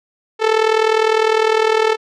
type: tone with amplitude modulation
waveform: sawtooth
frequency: 440 Hz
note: A4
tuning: in tune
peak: -5 dBFS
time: 0.39-1.97 s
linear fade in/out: 50 ms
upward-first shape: sine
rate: 39.9 Hz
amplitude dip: 75%
effects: low-pass 4000 Hz 12 dB/octave